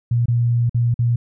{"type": "tone with dropouts", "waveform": "sine", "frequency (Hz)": 119, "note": "A#2", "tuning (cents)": 36, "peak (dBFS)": -14, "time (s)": [0.11, 1.16], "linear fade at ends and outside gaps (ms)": 5, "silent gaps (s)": [[0.258, 0.282], [0.695, 0.745], [0.942, 0.99]], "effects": []}